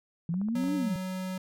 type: linear two-way sweep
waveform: sine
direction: up then down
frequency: 160.8 to 299.3 to 160.8 Hz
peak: -27 dBFS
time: 0.29-0.96 s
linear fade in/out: 2 ms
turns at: 0.75 s
type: clicks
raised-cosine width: 1 ms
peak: -33 dBFS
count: 5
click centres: 0.341 / 0.415 / 0.486 / 0.639 / 0.683 s
type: tone with pitch glide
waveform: square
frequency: 184.6 to 186.1 Hz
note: F#3 to F#3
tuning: -4 to +10 cents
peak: -33 dBFS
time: 0.55-1.38 s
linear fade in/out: 5 ms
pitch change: +14 cents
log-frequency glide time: 0.81-0.93 s
effects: none